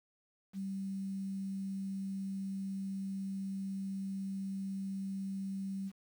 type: tone with quantisation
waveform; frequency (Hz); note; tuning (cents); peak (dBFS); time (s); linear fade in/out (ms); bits
sine; 194; G3; -18; -36; 0.53-5.92; 50; 10
effects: none